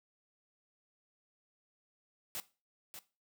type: noise with echo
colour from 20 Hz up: white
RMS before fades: -40 dBFS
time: 2.35-2.4 s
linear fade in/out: 0 ms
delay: 590 ms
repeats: 1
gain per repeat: -8 dB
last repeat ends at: 2.99 s
effects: noise-tail reverb RT60 0.3 s tail -17 dB re dry + high-pass 100 Hz 12 dB/octave